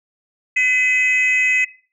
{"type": "tone pair together", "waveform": "sine", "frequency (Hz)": [2025, 2547], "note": ["B6", "D#7"], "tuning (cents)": [43, 40], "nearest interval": "major third", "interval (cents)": 397, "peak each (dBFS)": [-14, -15], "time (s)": [0.56, 1.65], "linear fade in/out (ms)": 10, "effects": ["noise-tail reverb RT60 0.4 s tail -19 dB re dry", "tanh soft clip ceiling -10 dBFS"]}